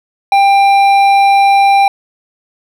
sine tone with hard clipping, 793 Hz, G5, 20 cents sharp, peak -7 dBFS, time 0.32-1.88 s, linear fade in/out 2 ms, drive 9 dB, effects none

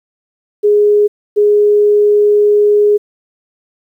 sine tone pair in turn, 415.3 / 415.3 Hz, G#4 / G#4, 0 / 0 cents, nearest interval unison, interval 0 cents, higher neither, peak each -6 dBFS, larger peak neither, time 0.63-1.08 / 1.36-2.98 s, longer second, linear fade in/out 20 ms, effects 8-bit

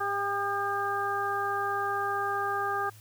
harmonic tone with a mistuned harmonic, 400 Hz, G4, 35 cents sharp, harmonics 1 / 2 / 3 / 4, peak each -35 / -32 / -31 / -34 dBFS, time 0-2.9 s, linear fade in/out 10 ms, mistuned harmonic 3, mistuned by +22 cents, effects added 107 Hz sine -50 dBFS peak until 3 s + white hiss -56 dBFS RMS until 3 s

